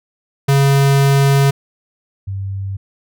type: tone pair in turn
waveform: square / sine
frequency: 138.59 / 97.55 Hz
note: C#3 / G2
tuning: 0 / -8 cents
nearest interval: tritone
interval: 608 cents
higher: first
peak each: -10 / -20 dBFS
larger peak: first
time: 0.48-1.51 / 2.27-2.77 s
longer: first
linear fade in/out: 10 ms
effects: none